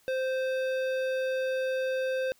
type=tone with hard clipping; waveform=triangle; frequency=521 Hz; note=C5; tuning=7 cents flat; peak=-29 dBFS; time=0.08-2.32 s; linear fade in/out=0 ms; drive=17 dB; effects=white hiss -64 dBFS RMS until 2.39 s